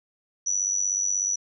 sine tone with amplitude modulation, 5920 Hz, F#8, in tune, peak -19 dBFS, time 0.46-1.36 s, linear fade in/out 10 ms, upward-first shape sine, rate 96.5 Hz, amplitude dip 80%, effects none

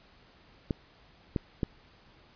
clicks, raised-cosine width 3 ms, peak -15 dBFS, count 3, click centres 0.708 / 1.362 / 1.632 s, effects pink hiss -59 dBFS RMS until 2.35 s + resampled to 11025 Hz

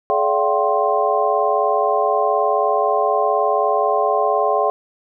sine tone cluster, 426.3 / 581 / 685 / 764 / 1054 Hz, G#4 / D5 / F5 / G5 / C6, +45 / -19 / -34 / -45 / +12 cents, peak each -21 dBFS, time 0.1-4.7 s, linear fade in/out 0 ms, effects none

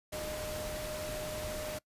sine tone in noise, 612 Hz, D#5, 29 cents flat, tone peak -39 dBFS, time 0.12-1.79 s, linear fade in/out 10 ms, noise pink, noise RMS -41 dBFS, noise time 0.12-1.79 s, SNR -1 dB, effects noise-tail reverb RT60 0.1 s tail -22 dB re dry + resampled to 32000 Hz

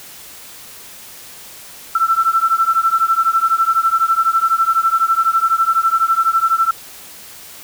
sine beating tone pair, 1332 / 1344 Hz, E6 / E6, +18 / +33 cents, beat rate 12 Hz, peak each -15 dBFS, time 1.95-6.71 s, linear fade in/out 5 ms, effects white hiss -37 dBFS RMS until 7.63 s

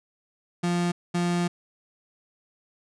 35% pulse tone bursts at uneven times, 174.61 Hz, F3, in tune, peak -21 dBFS, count 2, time 0.63-0.92 / 1.14-1.48 s, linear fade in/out 10 ms, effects resampled to 22050 Hz

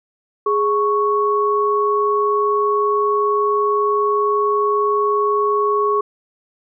sine tone pair together, 415.3 / 1108.7 Hz, G#4 / C#6, 0 / 0 cents, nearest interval octave + perfect fourth, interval 1700 cents, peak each -17 dBFS, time 0.46-6.01 s, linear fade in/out 5 ms, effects none

